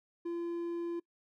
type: tone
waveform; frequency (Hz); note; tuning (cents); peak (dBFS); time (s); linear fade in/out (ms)
triangle; 341.7; F4; -38; -32; 0.25-1; 10
effects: noise-tail reverb RT60 0.1 s tail -24 dB re dry